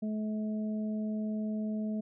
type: harmonic tone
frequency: 214.6 Hz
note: A3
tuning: 43 cents flat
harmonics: 1 / 2 / 3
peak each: -31 / -46 / -44 dBFS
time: 0.02-2.01 s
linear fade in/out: 10 ms
effects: none